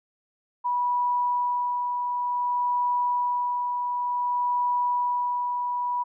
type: tone with tremolo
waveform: sine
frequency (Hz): 978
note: B5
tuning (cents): -17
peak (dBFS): -21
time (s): 0.64-6.04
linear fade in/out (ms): 20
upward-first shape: sine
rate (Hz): 0.55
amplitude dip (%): 35
effects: none